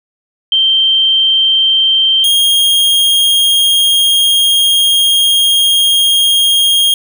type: tone pair in turn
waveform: sine / 45% pulse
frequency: 3136 / 3243 Hz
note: G7 / G#7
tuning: 0 / -42 cents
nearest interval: minor second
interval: 58 cents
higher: second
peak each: -7 dBFS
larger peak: neither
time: 0.52-2.24 / 2.24-6.94 s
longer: second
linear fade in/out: 2 ms
effects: none